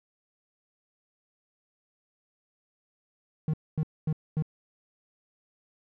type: tone bursts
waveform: triangle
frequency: 155.56 Hz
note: D#3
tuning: in tune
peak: -22 dBFS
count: 4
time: 3.48-4.424 s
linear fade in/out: 2 ms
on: 56 ms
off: 240 ms
effects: none